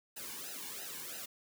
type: noise with flanger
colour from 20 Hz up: white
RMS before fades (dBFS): -44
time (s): 0.16-1.26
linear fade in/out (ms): 10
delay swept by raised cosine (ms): 0.88 to 1.58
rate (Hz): 3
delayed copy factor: -0.95
effects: none